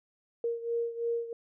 sine beating tone pair, 466.2 / 469.2 Hz, A#4 / A#4, 0 / +11 cents, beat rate 3 Hz, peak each -31 / -35 dBFS, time 0.44-1.33 s, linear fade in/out 2 ms, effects none

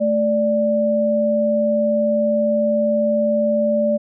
sine tone pair together, 220 / 587.3 Hz, A3 / D5, 0 / 0 cents, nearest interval octave + perfect fourth, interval 1700 cents, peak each -20 / -16 dBFS, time 0-3.98 s, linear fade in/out 20 ms, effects none

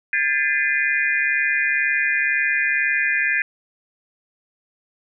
sine tone cluster, 1611 / 1753 / 2052 / 2443 Hz, G6 / A6 / C7 / D#7, +47 / -7 / -34 / -32 cents, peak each -23 dBFS, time 0.13-3.42 s, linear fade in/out 2 ms, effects none

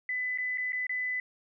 sine tone with dropouts, 2003 Hz, B6, 24 cents sharp, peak -29 dBFS, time 0.09-1.2 s, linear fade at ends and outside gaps 2 ms, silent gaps 0.376-0.384 / 0.575-0.581 / 0.722-0.73 / 0.868-0.894 s, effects none

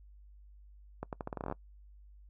accelerating click train, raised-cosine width 1 ms, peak -23 dBFS, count 13, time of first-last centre 1.03-1.524 s, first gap 98 ms, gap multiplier 0.82, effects noise-tail reverb RT60 0.1 s tail -23 dB re dry + added 50 Hz sine -53 dBFS peak until 2.29 s

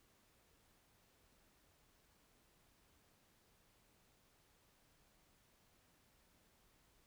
silence, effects pink hiss -73 dBFS RMS until 7.06 s

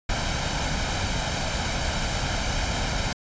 pink noise with comb filter, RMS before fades -26 dBFS, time 0.09-3.13 s, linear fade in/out 5 ms, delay 1.3 ms, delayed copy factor +0.55, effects resampled to 16000 Hz

